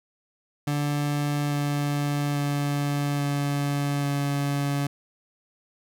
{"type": "tone with pitch steps", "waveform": "30% pulse", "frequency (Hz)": [145.6, 144.68, 143.76, 142.85, 141.95], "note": ["D3", "D3", "D3", "D3", "C#3"], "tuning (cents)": [-15, -26, -37, -48, 41], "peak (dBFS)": -21, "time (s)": [0.67, 4.87], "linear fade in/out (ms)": 5, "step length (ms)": 840, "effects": []}